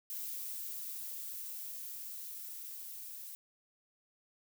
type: noise with level ramp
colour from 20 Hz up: violet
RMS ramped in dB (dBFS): -41 to -47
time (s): 0.1-3.35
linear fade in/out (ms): 0
effects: none